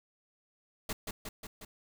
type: noise with echo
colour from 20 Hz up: pink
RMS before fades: -35 dBFS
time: 0.89-0.93 s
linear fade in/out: 5 ms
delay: 180 ms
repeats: 4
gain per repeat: -3 dB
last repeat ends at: 1.65 s
effects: none